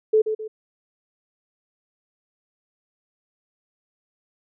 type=tone with echo; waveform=sine; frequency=434.4 Hz; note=A4; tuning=22 cents flat; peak=-13 dBFS; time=0.13-0.22 s; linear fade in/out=10 ms; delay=130 ms; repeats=2; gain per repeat=-8 dB; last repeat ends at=0.48 s; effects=none